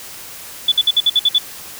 sine tone bursts, 3460 Hz, A7, 30 cents flat, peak -9 dBFS, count 8, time 0.68-1.384 s, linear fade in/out 5 ms, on 39 ms, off 56 ms, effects white hiss -34 dBFS RMS until 1.79 s

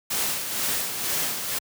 white noise with tremolo, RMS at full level -25 dBFS, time 0.1-1.59 s, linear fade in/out 10 ms, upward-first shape sine, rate 2.1 Hz, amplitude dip 50%, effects high-pass 80 Hz 12 dB/octave

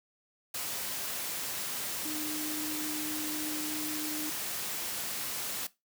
sine tone in noise, 305.4 Hz, D#4, 32 cents flat, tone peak -37 dBFS, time 2.05-4.3 s, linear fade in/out 5 ms, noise white, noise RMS -36 dBFS, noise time 0.54-5.67 s, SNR -4 dB, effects noise-tail reverb RT60 0.2 s tail -18 dB re dry + high-pass 100 Hz 12 dB/octave

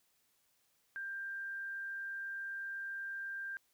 sine tone, 1587 Hz, G6, 21 cents sharp, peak -39 dBFS, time 0.96-3.57 s, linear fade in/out 0 ms, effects white hiss -75 dBFS RMS until 3.73 s

